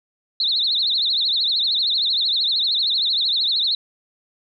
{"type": "tone with vibrato", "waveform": "sine", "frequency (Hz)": 3913, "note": "B7", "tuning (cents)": -17, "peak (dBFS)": -17, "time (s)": [0.4, 3.75], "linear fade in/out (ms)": 2, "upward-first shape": "triangle", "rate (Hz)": 13, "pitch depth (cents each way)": 210, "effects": []}